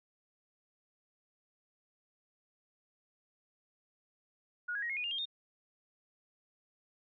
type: tone with pitch steps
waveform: sine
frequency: 1447 / 1652.6 / 1887.4 / 2156 / 2462 / 2812 / 3211 / 3667 Hz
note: F#6 / G#6 / A#6 / C#7 / D#7 / F7 / G7 / A#7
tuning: -39 / -9 / +21 / -49 / -19 / +11 / +41 / -29 cents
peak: -34 dBFS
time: 4.68-5.256 s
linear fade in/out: 10 ms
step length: 72 ms
effects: none